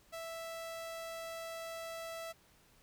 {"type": "tone", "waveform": "sawtooth", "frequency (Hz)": 659.3, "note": "E5", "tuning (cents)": 0, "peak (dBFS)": -38, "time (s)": [0.12, 2.33], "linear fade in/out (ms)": 20, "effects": ["pink hiss -66 dBFS RMS until 2.82 s"]}